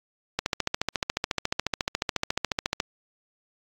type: click train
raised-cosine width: 0.2 ms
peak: -7 dBFS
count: 35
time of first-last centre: 0.39-2.801 s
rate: 14.1 Hz
effects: AAC 48 kbps